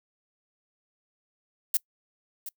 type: noise with echo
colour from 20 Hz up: violet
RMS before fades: -23 dBFS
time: 1.74-1.77 s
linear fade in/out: 2 ms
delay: 720 ms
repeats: 1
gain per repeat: -14 dB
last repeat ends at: 2.49 s
effects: noise-tail reverb RT60 0.1 s tail -25 dB re dry